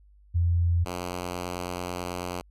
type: tone pair in turn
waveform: sine / 5% pulse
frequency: 86 / 89.14 Hz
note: F2 / F2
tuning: -26 / +36 cents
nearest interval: minor second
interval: 62 cents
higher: second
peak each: -20 dBFS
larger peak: neither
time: 0.34-0.85 / 0.85-2.42 s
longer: second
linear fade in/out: 20 ms
effects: added 50 Hz sine -53 dBFS peak until 2.5 s + resampled to 32000 Hz